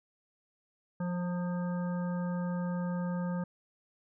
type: harmonic tone with a mistuned harmonic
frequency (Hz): 176.7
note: F3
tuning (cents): +21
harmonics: 1 / 3 / 5 / 7 / 9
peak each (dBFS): -31 / -41 / -45 / -48 / -50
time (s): 1-3.44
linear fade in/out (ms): 5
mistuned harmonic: 5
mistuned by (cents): +44
effects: none